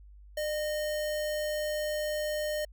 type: tone with sample-and-hold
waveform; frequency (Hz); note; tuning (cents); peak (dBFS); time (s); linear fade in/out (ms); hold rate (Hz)
sine; 604; D5; +48; -29; 0.37-2.65; 5; 2450
effects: added 50 Hz sine -49 dBFS peak until 2.72 s